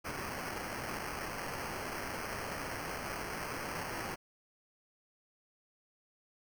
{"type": "noise with sample-and-hold", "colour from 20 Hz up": "violet", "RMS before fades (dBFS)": -40, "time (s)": [0.04, 4.16], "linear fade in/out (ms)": 20, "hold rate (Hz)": 3675, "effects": []}